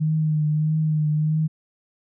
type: tone with vibrato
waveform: sine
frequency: 154.2 Hz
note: D#3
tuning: 15 cents flat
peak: -18 dBFS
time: 0-1.48 s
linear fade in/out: 20 ms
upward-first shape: triangle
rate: 1.6 Hz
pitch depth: 36 cents each way
effects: none